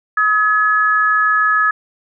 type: tone pair together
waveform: sine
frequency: 1273.6 / 1700 Hz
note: D#6 / G#6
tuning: +40 / +40 cents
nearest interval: perfect fourth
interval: 500 cents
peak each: -14 dBFS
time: 0.17-1.71 s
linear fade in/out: 5 ms
effects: none